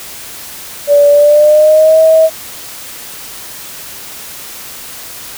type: tone with pitch glide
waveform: sine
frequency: 577 to 640.2 Hz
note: D5 to D#5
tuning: -31 to +49 cents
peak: -3 dBFS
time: 0.87-2.3 s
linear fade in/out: 50 ms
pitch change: +180 cents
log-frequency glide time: 1.1-2 s
effects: white hiss -28 dBFS RMS until 5.37 s